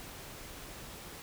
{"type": "silence", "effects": ["pink hiss -47 dBFS RMS until 1.22 s"]}